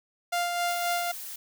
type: tone with tremolo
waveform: sawtooth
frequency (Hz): 698.5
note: F5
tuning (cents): 0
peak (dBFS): -21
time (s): 0.32-1.12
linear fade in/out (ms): 10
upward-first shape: sine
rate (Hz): 3.8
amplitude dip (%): 35
type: noise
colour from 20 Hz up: blue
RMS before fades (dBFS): -39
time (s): 0.68-1.36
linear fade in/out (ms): 5
effects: none